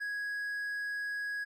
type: tone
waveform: triangle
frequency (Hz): 1661.2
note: G#6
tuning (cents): 0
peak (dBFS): -32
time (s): 0-1.45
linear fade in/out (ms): 20
effects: none